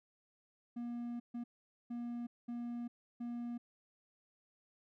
triangle tone bursts at uneven times, 238.5 Hz, A#3, 40 cents sharp, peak -37 dBFS, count 5, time 0.76-1.2 / 1.34-1.44 / 1.9-2.27 / 2.48-2.88 / 3.2-3.58 s, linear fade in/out 10 ms, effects none

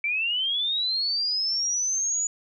sine linear sweep, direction up, 2297 to 6930 Hz, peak -23 dBFS, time 0.04-2.27 s, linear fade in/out 2 ms, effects none

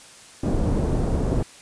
pink low-pass noise, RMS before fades -22 dBFS, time 0.43-1.43 s, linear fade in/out 5 ms, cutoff 480 Hz, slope 12 dB/octave, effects white hiss -46 dBFS RMS until 1.61 s + resampled to 22050 Hz

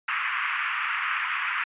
pink band-pass noise, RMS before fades -28 dBFS, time 0.08-1.64 s, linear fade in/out 5 ms, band 1100 to 2700 Hz, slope 48 dB/octave, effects resampled to 8000 Hz

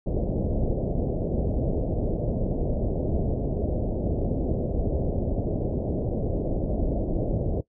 pink low-pass noise, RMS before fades -26 dBFS, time 0.06-7.61 s, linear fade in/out 5 ms, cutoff 640 Hz, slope 48 dB/octave, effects noise-tail reverb RT60 0.1 s tail -18 dB re dry

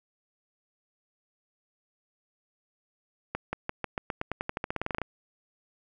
accelerating click train, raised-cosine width 0.5 ms, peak -15 dBFS, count 20, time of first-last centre 3.35-5.017 s, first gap 180 ms, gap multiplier 0.91, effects none

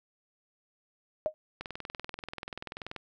sine tone with exponential decay, 620 Hz, D#5, 6 cents flat, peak -22 dBFS, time 1.26-1.34 s, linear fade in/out 0 ms, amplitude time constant 16 ms
click train, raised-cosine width 0.3 ms, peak -22 dBFS, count 29, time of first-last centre 1.61-2.963 s, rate 20.7 Hz
effects none

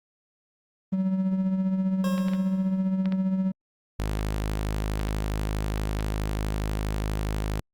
triangle tone with tremolo, 189.2 Hz, F#3, 39 cents sharp, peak -18 dBFS, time 0.92-3.52 s, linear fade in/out 10 ms, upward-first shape triangle, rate 15 Hz, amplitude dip 55%
25% pulse tone with exponential decay, 540 Hz, C#5, 45 cents flat, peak -26 dBFS, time 2.04-2.96 s, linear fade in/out 2 ms, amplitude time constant 200 ms
clicks, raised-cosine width 0.3 ms, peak -21 dBFS, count 10, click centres 2.18 / 2.284 / 2.335 / 3.057 / 3.123 / 4.193 / 5 / 5.084 / 5.775 / 5.997 s
sawtooth tone, 52.3 Hz, G#1, 13 cents sharp, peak -22 dBFS, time 3.99-7.6 s, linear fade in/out 5 ms
effects Opus 32 kbps

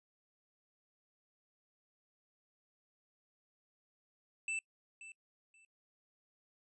square tone with echo, 2650 Hz, E7, 9 cents sharp, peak -36 dBFS, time 4.48-4.59 s, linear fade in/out 2 ms, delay 530 ms, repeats 2, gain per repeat -14 dB, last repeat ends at 5.65 s, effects noise-tail reverb RT60 0.1 s tail -25 dB re dry + resampled to 24000 Hz

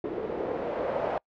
blue noise with low-pass filter sweep, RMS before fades -31 dBFS, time 0.04-1.18 s, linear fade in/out 2 ms, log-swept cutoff 390 to 660 Hz, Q 3.1, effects noise-tail reverb RT60 0.1 s tail -26 dB re dry + low-pass 3000 Hz 12 dB/octave

